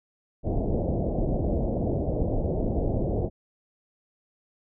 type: low-pass noise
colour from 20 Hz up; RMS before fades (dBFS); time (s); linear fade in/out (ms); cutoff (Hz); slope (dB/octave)
pink; -26; 0.43-3.3; 50; 690; 48
effects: none